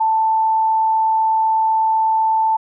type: tone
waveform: sine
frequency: 884 Hz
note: A5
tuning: 8 cents sharp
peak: -13 dBFS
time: 0-2.57 s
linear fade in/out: 10 ms
effects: none